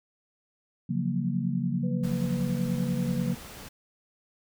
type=chord; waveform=sine; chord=Gb major seventh; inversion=second; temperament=equal; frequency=138.59 / 174.61 / 185 / 233.1 Hz; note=Db3 / F3 / Gb3 / Bb3; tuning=0 / 0 / 0 / 0 cents; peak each=-31 dBFS; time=0.89-3.35 s; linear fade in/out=10 ms
type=tone; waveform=sine; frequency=499.3 Hz; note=B4; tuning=19 cents sharp; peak=-39 dBFS; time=1.83-3.33 s; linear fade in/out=10 ms
type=noise; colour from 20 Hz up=pink; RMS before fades=-44 dBFS; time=2.03-3.69 s; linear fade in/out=10 ms
effects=none